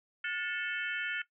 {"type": "harmonic tone with a mistuned harmonic", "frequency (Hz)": 440, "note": "A4", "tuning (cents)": 0, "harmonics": [3, 4, 5, 6, 7], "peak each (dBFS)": [-36, -38, -40, -42, -43], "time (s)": [0.24, 1.22], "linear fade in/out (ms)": 5, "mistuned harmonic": 3, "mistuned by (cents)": 150, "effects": ["noise-tail reverb RT60 0.1 s tail -17 dB re dry"]}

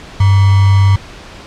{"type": "tone with sample-and-hold", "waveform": "sine", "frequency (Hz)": 98, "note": "G2", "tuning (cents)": 0, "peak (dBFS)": -5, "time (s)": [0.2, 0.96], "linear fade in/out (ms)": 5, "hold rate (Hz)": 1050, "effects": ["pink hiss -33 dBFS RMS until 1.46 s", "low-pass 5000 Hz 12 dB/octave"]}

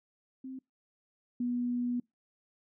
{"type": "tone pair in turn", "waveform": "sine", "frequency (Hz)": [261.9, 243.9], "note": ["C4", "B3"], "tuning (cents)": [2, -21], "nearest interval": "minor second", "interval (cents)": 123, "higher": "first", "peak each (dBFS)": [-39, -29], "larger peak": "second", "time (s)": [[0.44, 0.59], [1.4, 2]], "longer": "second", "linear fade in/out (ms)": 5, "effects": ["noise-tail reverb RT60 0.2 s tail -26 dB re dry"]}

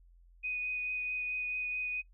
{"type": "tone with vibrato", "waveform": "sine", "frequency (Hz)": 2489, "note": "D#7", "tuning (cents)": 0, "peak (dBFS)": -33, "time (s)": [0.43, 2.02], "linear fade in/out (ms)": 20, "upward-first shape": "triangle", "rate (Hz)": 4.6, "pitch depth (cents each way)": 12, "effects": ["noise-tail reverb RT60 0.1 s tail -19 dB re dry", "added 43 Hz sine -57 dBFS peak until 2.13 s"]}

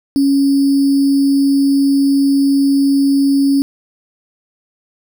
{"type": "tone with sample-and-hold", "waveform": "sine", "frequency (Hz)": 277.2, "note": "C#4", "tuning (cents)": 0, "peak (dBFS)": -9, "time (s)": [0.16, 3.62], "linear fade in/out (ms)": 0, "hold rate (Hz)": 4900, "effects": []}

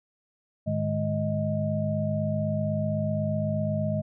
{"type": "tone cluster", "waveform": "sine", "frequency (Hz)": [105, 153.1, 208.9, 625], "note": ["G#2", "D#3", "G#3", "D#5"], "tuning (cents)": [19, -28, 10, 8], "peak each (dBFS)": -30, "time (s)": [0.66, 4.02], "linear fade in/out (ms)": 20, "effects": []}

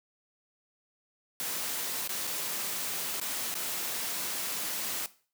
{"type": "noise with dropouts", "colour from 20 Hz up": "white", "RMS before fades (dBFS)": -34, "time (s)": [1.4, 5.06], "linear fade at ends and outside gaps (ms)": 0, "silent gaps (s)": [[2.075, 2.093], [2.27, 2.274], [3.199, 3.214], [3.541, 3.553]], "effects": ["noise-tail reverb RT60 0.4 s tail -17 dB re dry", "high-pass 150 Hz 12 dB/octave"]}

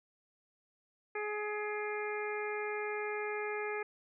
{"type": "harmonic tone with a mistuned harmonic", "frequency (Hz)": 420, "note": "G#4", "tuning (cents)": 19, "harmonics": [1, 2, 3, 4, 5, 6], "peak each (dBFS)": [-37, -43, -45, -44, -43, -46], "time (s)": [1.15, 3.83], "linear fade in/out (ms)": 5, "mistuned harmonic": 6, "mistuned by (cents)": -75, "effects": []}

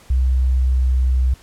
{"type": "tone with pitch glide", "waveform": "sine", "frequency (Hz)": [64.3, 63.89], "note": ["C2", "C2"], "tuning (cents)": [-30, -41], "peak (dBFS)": -13, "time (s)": [0.1, 1.34], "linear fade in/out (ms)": 5, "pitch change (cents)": -11, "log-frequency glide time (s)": [0.35, 0.99], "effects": ["pink hiss -48 dBFS RMS until 1.42 s", "low-pass 12000 Hz 12 dB/octave"]}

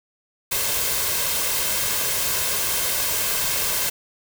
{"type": "noise with comb filter", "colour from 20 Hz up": "white", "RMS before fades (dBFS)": -23, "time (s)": [0.51, 3.9], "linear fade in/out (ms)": 10, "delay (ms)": 1.9, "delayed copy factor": 0.5, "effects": []}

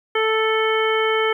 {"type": "harmonic tone", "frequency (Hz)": 440, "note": "A4", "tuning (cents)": 0, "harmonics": [1, 2, 3, 4, 5, 7], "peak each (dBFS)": [-19, -27, -24, -28, -25, -28], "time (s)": [0.15, 1.33], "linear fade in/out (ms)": 5, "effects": ["9-bit"]}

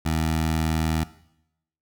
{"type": "tone with notch filter", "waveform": "15% pulse", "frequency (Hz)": 79.7, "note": "D#2", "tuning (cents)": 42, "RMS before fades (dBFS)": -24, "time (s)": [0.05, 1.04], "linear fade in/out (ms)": 10, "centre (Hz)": 450, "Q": 1.7, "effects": ["noise-tail reverb RT60 0.8 s tail -17 dB re dry"]}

